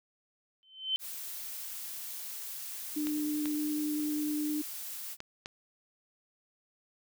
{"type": "tone with exponential growth", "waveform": "sine", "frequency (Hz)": 3075, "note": "G7", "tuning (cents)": -34, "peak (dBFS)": -24, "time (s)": [0.63, 0.96], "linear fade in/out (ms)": 0, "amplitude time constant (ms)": 70}
{"type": "noise", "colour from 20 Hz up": "blue", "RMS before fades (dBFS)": -41, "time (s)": [0.99, 5.17], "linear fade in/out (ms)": 50}
{"type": "tone with vibrato", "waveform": "sine", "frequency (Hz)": 300.2, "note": "D4", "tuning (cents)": 38, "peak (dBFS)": -30, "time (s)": [2.96, 4.62], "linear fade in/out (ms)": 10, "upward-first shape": "triangle", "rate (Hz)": 9.9, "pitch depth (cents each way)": 10}
{"type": "clicks", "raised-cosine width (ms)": 0.2, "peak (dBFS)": -22, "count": 4, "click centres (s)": [3.07, 3.457, 5.204, 5.459]}
{"effects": []}